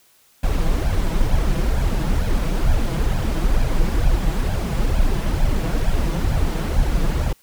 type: noise with flanger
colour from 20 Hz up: brown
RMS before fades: -18 dBFS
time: 0.43-7.33 s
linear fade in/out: 5 ms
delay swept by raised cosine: 1.2 to 6.2 ms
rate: 2.2 Hz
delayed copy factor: +0.7
effects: white hiss -56 dBFS RMS until 7.42 s